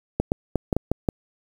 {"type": "clicks", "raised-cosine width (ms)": 2, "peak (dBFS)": -7, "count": 7, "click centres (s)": [0.2, 0.319, 0.557, 0.728, 0.766, 0.916, 1.088], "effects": ["7-bit"]}